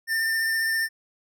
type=tone with vibrato; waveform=square; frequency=1800 Hz; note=A6; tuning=39 cents sharp; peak=-23 dBFS; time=0.07-0.89 s; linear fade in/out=50 ms; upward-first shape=triangle; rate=15 Hz; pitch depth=15 cents each way; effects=none